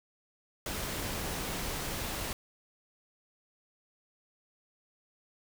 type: noise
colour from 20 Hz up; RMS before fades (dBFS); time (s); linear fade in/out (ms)
pink; -36; 0.66-2.33; 2
effects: none